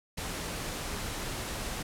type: noise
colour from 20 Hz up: pink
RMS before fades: -36 dBFS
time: 0.17-1.83 s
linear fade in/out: 10 ms
effects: low-pass 12000 Hz 12 dB/octave